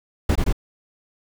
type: noise bursts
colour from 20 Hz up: brown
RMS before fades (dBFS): -18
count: 3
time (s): 0.29-0.527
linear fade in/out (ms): 5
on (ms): 65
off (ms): 21
effects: none